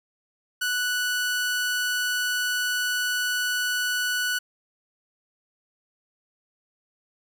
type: tone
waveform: sawtooth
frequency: 1480 Hz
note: F#6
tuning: in tune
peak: -20 dBFS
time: 0.61-4.39 s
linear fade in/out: 10 ms
effects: none